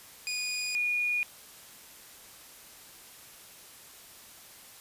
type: tone pair in turn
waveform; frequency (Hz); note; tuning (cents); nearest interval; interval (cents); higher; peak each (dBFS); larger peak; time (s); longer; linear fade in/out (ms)
20% pulse / sine; 2464 / 2444; D#7 / D#7; -17 / -32; unison; 15; first; -26; neither; 0.27-0.75 / 0.75-1.23; neither; 0
effects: white hiss -51 dBFS RMS until 4.8 s + resampled to 32000 Hz